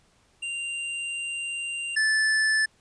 square tone pair in turn, 2781 / 1747.9 Hz, F7 / A6, -8 / -12 cents, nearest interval minor sixth, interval 804 cents, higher first, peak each -30 / -21 dBFS, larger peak second, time 0.42-1.96 / 1.96-2.66 s, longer first, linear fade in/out 10 ms, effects pink hiss -63 dBFS RMS until 2.8 s + resampled to 22050 Hz

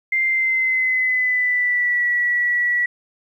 sine tone with pitch glide, 2093 to 1941.6 Hz, C7 to B6, 0 to -30 cents, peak -16 dBFS, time 0.12-2.86 s, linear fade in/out 5 ms, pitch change -130 cents, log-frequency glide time 0.26-2.05 s, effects 9-bit

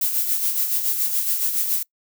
violet noise with tremolo, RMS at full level -20 dBFS, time 0.01-1.83 s, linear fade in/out 5 ms, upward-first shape sine, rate 7.1 Hz, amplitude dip 50%, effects noise-tail reverb RT60 0.1 s tail -23 dB re dry

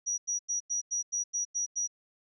sine tone bursts, 5800 Hz, F#8, 35 cents flat, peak -28 dBFS, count 9, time 0.06-1.876 s, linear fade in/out 20 ms, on 120 ms, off 92 ms, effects none

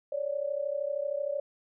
sine tone pair together, 554.3 / 587.3 Hz, C#5 / D5, 0 / 0 cents, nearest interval minor second, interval 100 cents, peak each -32 / -32 dBFS, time 0.12-1.4 s, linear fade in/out 5 ms, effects none

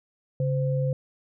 sine tone pair together, 138.59 / 515.1 Hz, C#3 / C5, 0 / -27 cents, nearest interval octave + major seventh, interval 2273 cents, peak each -23 / -29 dBFS, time 0.4-0.93 s, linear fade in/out 2 ms, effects none

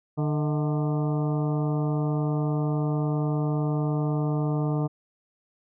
harmonic tone with a mistuned harmonic, 149.4 Hz, D3, 30 cents sharp, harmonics 1 / 2 / 3 / 4 / 5 / 6 / 7 / 8, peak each -24 / -30 / -34 / -37 / -39 / -42 / -44 / -43 dBFS, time 0.17-4.88 s, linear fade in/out 20 ms, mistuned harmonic 4, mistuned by +84 cents, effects none

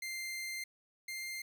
sawtooth tone pair in turn, 2093 / 2102 Hz, C7 / C7, 0 / +7 cents, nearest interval unison, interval 7 cents, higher second, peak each -35 / -36 dBFS, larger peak first, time 0.02-0.64 / 1.08-1.42 s, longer first, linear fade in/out 5 ms, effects none

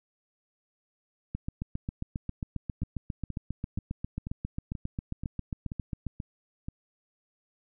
two click trains, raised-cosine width 5 ms, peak -20 / -23 dBFS, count 36 / 9, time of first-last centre 1.35-6.067 / 2.82-6.685 s, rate 7.42 / 2.07 Hz, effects none

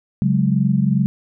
sine chord, C# suspended fourth, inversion none, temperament equal, 138.59 / 185 / 207.7 Hz, C#3 / F#3 / G#3, 0 / 0 / 0 cents, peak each -18 / -18 / -19 dBFS, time 0.22-1.06 s, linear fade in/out 0 ms, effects none

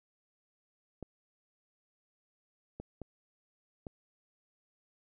clicks, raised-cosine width 2 ms, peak -28 dBFS, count 4, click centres 1.027 / 2.8 / 3.017 / 3.868 s, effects none

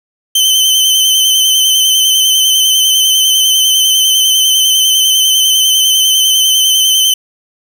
sawtooth tone with vibrato, 3076 Hz, G7, 33 cents flat, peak -4 dBFS, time 0.35-7.14 s, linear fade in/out 5 ms, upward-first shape square, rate 10 Hz, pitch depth 20 cents each way, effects none

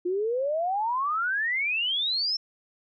sine exponential sweep, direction up, 346 to 5420 Hz, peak -24 dBFS, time 0.05-2.37 s, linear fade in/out 10 ms, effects none

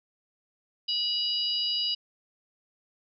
harmonic tone, 973 Hz, B5, 26 cents flat, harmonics 3 / 4 / 5, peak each -29 / -34 / -29 dBFS, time 0.88-1.95 s, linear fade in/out 10 ms, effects none

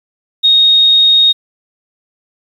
sine tone, 3729 Hz, A#7, in tune, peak -5 dBFS, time 0.43-1.33 s, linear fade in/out 20 ms, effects 7-bit

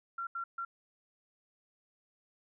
sine tone bursts at uneven times, 1370 Hz, F6, 34 cents flat, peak -35 dBFS, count 3, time 0.18-0.27 / 0.35-0.44 / 0.58-0.65 s, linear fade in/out 5 ms, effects none

